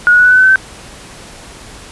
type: tone with pitch steps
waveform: sine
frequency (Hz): 1446 / 1459.4 / 1473 / 1486.7 / 1500.5 / 1514.4 / 1528.4 / 1542.6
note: F#6 / F#6 / F#6 / F#6 / F#6 / F#6 / G6 / G6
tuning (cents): -40 / -24 / -8 / +8 / +24 / +40 / -44 / -28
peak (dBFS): -4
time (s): 0.07-0.558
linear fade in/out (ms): 0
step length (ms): 61
effects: pink hiss -34 dBFS RMS until 1.91 s + resampled to 24000 Hz